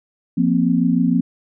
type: chord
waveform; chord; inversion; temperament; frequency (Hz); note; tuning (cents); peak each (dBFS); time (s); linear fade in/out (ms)
sine; F suspended fourth; none; equal with one note detuned; 174.61 / 235.1 / 261.6; F3 / Bb3 / C4; 0 / +15 / 0; -18; 0.37-1.21; 10
effects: none